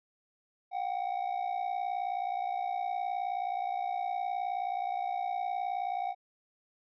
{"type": "ring-modulated tone", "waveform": "triangle", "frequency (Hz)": 751, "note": "F#5", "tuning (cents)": 26, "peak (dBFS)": -26, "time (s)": [0.71, 6.15], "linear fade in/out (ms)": 50, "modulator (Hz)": 29.6, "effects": ["resampled to 11025 Hz"]}